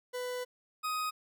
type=tone pair in turn; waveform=40% pulse; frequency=497.3 / 1253.1 Hz; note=B4 / D#6; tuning=+12 / +12 cents; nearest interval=octave + major third; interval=1600 cents; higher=second; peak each=-34 / -31 dBFS; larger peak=second; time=0.13-0.45 / 0.83-1.11 s; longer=first; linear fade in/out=20 ms; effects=none